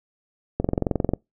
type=click train; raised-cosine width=2 ms; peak=-8 dBFS; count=13; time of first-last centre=0.6-1.136 s; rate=22.4 Hz; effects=noise-tail reverb RT60 0.2 s tail -26 dB re dry